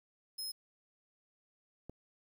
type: tone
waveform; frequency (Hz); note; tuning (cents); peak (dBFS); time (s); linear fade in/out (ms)
sawtooth; 5140; E8; -45; -36; 0.38-0.52; 10
type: click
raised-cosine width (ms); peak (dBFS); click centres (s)
2; -32; 1.896
effects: 11-bit